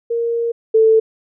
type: tone pair in turn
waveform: sine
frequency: 466.2 / 443.1 Hz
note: A#4 / A4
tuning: 0 / +12 cents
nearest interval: minor second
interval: 88 cents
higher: first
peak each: -16 / -8 dBFS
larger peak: second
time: 0.1-0.52 / 0.74-1 s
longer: first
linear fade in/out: 10 ms
effects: none